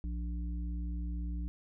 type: harmonic tone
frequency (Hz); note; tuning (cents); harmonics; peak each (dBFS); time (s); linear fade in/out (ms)
59; A#1; +22; 1 / 3 / 5; -34 / -44 / -48; 0.04-1.48; 0
effects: none